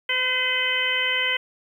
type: harmonic tone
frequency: 510 Hz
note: C5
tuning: 44 cents flat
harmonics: 1 / 2 / 3 / 4 / 5 / 6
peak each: -34 / -35 / -30 / -24 / -29 / -25 dBFS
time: 0.09-1.37 s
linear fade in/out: 5 ms
effects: 9-bit